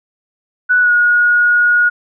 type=tone with pitch glide; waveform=sine; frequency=1480 to 1445.4 Hz; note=F#6 to F#6; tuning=0 to -41 cents; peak=-8 dBFS; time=0.69-1.9 s; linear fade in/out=20 ms; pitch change=-41 cents; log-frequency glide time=0.8-0.92 s; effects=none